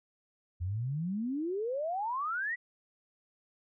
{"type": "exponential sweep", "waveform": "sine", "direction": "up", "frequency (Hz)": [83.4, 1990], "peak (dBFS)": -31, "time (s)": [0.6, 2.56], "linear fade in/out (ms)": 20, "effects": []}